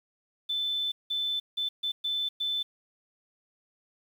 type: tone bursts at uneven times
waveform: sine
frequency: 3521 Hz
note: A7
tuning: in tune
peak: -27 dBFS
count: 6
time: 0.49-0.92 / 1.1-1.4 / 1.57-1.69 / 1.83-1.92 / 2.04-2.29 / 2.4-2.63 s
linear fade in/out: 10 ms
effects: 9-bit